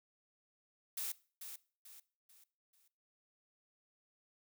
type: noise with echo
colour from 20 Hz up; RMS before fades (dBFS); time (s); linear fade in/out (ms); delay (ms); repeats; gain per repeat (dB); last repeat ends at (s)
blue; -40; 0.97-1.12; 5; 440; 4; -8; 2.88
effects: noise-tail reverb RT60 0.4 s tail -20 dB re dry